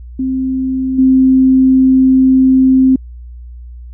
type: tone with level steps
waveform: sine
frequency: 261.6 Hz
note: C4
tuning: in tune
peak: -13 / -5 dBFS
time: 0.19-2.96 s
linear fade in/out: 5 ms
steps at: 0.98 s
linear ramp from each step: 10 ms
effects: added 60 Hz sine -28 dBFS peak until 3.93 s